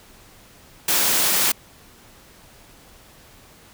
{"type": "high-pass noise", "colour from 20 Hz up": "white", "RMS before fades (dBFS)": -19, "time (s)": [0.88, 1.52], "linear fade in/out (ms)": 5, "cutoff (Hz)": 160, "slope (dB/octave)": 12, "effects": ["pink hiss -49 dBFS RMS until 3.73 s"]}